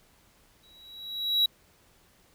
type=tone with exponential growth; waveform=triangle; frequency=3883 Hz; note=B7; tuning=30 cents flat; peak=-17 dBFS; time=0.63-1.46 s; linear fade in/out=5 ms; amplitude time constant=180 ms; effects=pink hiss -62 dBFS RMS until 2.34 s